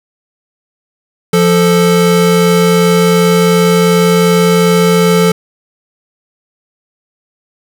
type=tone pair together; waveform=square; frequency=174.23 / 440 Hz; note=F3 / A4; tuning=-4 / 0 cents; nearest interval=octave + major third; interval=1604 cents; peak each=-10 dBFS; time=1.33-5.32 s; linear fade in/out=5 ms; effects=none